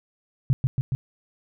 sine tone with echo, 130.81 Hz, C3, in tune, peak -15 dBFS, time 0.5-0.53 s, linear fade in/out 0 ms, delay 140 ms, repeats 3, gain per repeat -2 dB, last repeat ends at 0.95 s, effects none

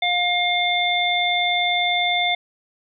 harmonic tone, 710 Hz, F5, 28 cents sharp, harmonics 1 / 3 / 5, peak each -22 / -22 / -22 dBFS, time 0.02-2.35 s, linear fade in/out 5 ms, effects none

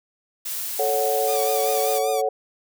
blue noise, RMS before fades -29 dBFS, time 0.45-1.99 s, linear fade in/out 10 ms
sine chord, F# minor, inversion first, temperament equal, 440 / 554.4 / 740 Hz, A4 / C#5 / F#5, 0 / 0 / 0 cents, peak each -24 dBFS, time 0.79-2.29 s, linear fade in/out 5 ms
5% pulse tone with vibrato, 1174.7 Hz, D6, in tune, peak -19 dBFS, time 1.27-2.22 s, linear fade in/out 20 ms, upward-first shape triangle, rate 5.1 Hz, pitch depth 81 cents each way
effects none

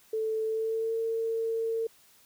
sine tone with pitch glide, 440 to 452.6 Hz, A4 to A4, 0 to +49 cents, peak -27 dBFS, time 0.13-1.87 s, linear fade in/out 5 ms, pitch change +49 cents, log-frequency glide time 0.45-0.94 s, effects white hiss -60 dBFS RMS until 2.25 s

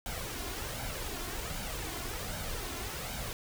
pink noise with flanger, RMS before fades -38 dBFS, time 0.06-3.33 s, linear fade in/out 0 ms, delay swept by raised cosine 1.3 to 2.9 ms, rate 1.3 Hz, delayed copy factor +0.55, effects none

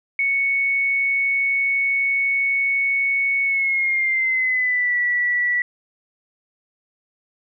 sine tone with pitch glide, 2217 to 1952.4 Hz, C#7 to B6, 0 to -20 cents, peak -17 dBFS, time 0.19-5.62 s, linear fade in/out 2 ms, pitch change -220 cents, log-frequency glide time 3.44-4.97 s, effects none

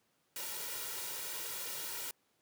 white noise with comb filter, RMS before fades -41 dBFS, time 0.36-2.11 s, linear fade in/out 2 ms, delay 2.1 ms, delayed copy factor +0.65, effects pink hiss -75 dBFS RMS until 2.41 s + high-pass 150 Hz 12 dB/octave

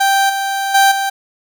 30% pulse tone with level steps, 784 Hz, G5, in tune, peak -8 / -14 / -5 / -13 dBFS, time 0-1.1 s, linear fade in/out 10 ms, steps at 0.29 / 0.74 / 0.91 s, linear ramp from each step 10 ms, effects none

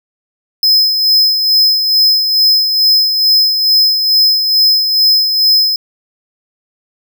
square tone with tremolo, 5100 Hz, D#8, 42 cents sharp, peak -6 dBFS, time 0.63-5.76 s, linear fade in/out 2 ms, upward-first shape sine, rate 2.3 Hz, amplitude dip 50%, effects none

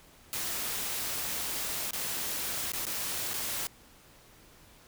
white noise with dropouts, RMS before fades -34 dBFS, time 0.33-3.67 s, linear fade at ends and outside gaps 0 ms, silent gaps 1.908-1.933 / 2.719-2.735 / 2.853-2.867 / 3.334-3.34 s, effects pink hiss -57 dBFS RMS until 4.87 s

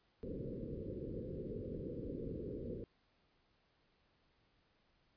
white low-pass noise, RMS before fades -44 dBFS, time 0.23-2.84 s, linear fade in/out 0 ms, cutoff 520 Hz, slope 96 dB/octave, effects pink hiss -75 dBFS RMS until 5.16 s + resampled to 11025 Hz

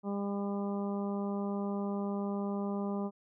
harmonic tone, 200.8 Hz, G3, 42 cents sharp, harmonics 1 / 2 / 3 / 4 / 5 / 6, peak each -33 / -39 / -43 / -45 / -47 / -49 dBFS, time 0.03-3.11 s, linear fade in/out 50 ms, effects none

